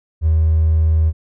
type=tone with hard clipping; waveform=triangle; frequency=79.6 Hz; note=D#2; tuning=40 cents sharp; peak=-11 dBFS; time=0.21-1.13 s; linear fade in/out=50 ms; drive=3 dB; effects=none